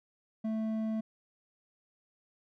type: tone with hard clipping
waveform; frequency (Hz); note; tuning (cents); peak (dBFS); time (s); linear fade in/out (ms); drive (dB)
sine; 220; A3; 0; -32; 0.44-1.01; 10; 6
effects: none